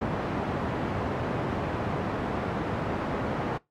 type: band-pass noise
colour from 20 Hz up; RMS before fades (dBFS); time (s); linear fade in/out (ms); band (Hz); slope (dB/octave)
pink; -30; 0.01-3.58; 10; 100 to 1200; 12
effects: noise-tail reverb RT60 0.2 s tail -22 dB re dry + AAC 64 kbps